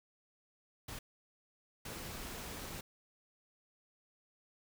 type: noise bursts at uneven times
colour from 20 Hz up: pink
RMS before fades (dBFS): -45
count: 2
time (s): 0.88-0.99 / 1.85-2.81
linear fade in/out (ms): 5
effects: none